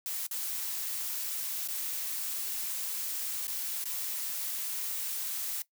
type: noise with dropouts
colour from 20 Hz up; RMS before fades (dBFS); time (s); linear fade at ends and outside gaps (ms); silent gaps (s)
blue; -35; 0.06-5.62; 1; 0.266-0.311 / 1.676-1.685 / 3.471-3.479 / 3.841-3.855
effects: noise-tail reverb RT60 0.1 s tail -18 dB re dry